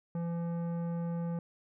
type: tone with tanh clipping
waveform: triangle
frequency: 169.7 Hz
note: F3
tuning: 49 cents flat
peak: -34 dBFS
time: 0.15-1.39 s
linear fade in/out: 2 ms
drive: 17 dB
effects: none